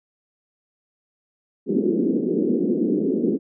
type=band-pass noise; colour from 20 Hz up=white; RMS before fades=-21 dBFS; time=1.66-3.39 s; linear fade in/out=50 ms; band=190 to 410 Hz; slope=48 dB/octave; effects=none